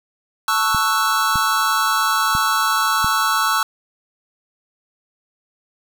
square chord, F# minor seventh, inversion first, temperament equal, 880 / 1108.7 / 1318.5 / 1480 Hz, A5 / C#6 / E6 / F#6, 0 / 0 / 0 / 0 cents, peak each -25 / -22 / -20 / -24 dBFS, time 0.48-3.63 s, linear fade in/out 2 ms
clicks, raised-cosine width 5 ms, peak -14 dBFS, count 4, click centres 0.747 / 1.357 / 2.351 / 3.045 s
effects none

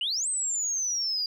sine exponential two-way sweep, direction up then down, 2800 to 8372 to 4778 Hz, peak -25 dBFS, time 0.01-1.26 s, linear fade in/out 2 ms, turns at 0.28 s, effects tanh soft clip ceiling -21 dBFS

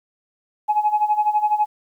sine tone with tremolo, 844 Hz, G#5, 28 cents sharp, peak -12 dBFS, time 0.68-1.66 s, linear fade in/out 20 ms, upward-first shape sine, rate 12 Hz, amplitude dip 80%, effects tanh soft clip ceiling -9 dBFS + 9-bit

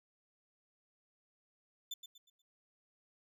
35% pulse tone with echo, 3520 Hz, A7, in tune, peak -37 dBFS, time 1.91-1.94 s, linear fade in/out 5 ms, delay 120 ms, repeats 4, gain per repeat -9 dB, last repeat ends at 2.42 s, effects none

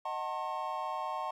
triangle chord, D# diminished seventh, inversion none, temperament just, 622.3 / 746.7 / 896 / 1075.3 Hz, D#5 / F#5 / A5 / C6, 0 / +16 / +31 / +47 cents, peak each -40 / -38 / -37 / -36 dBFS, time 0.05-1.31 s, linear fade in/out 5 ms, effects none

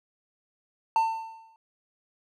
triangle tone with exponential decay, 897 Hz, A5, 33 cents sharp, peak -16 dBFS, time 0.96-1.56 s, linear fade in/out 1 ms, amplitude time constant 130 ms, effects none

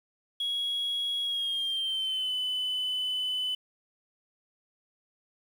sine tone with pitch glide, 3322 to 3011 Hz, G#7 to F#7, 0 to +30 cents, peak -26 dBFS, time 0.4-3.55 s, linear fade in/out 5 ms, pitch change -170 cents, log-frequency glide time 1.23-2.33 s, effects tanh soft clip ceiling -26 dBFS + 9-bit

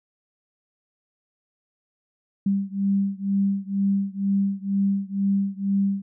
sine beating tone pair, 196.5 / 198.6 Hz, G3 / G3, +4 / +23 cents, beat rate 2.1 Hz, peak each -23 / -24 dBFS, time 2.46-6.02 s, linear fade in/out 5 ms, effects none

